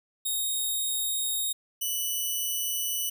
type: tone pair in turn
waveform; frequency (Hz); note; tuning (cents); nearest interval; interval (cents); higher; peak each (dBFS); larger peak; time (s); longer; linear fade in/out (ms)
5% pulse; 3729 / 2972; A#7 / F#7; 0 / +7; major third; 393; first; -19; neither; 0.25-1.53 / 1.81-3.1; second; 10
effects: none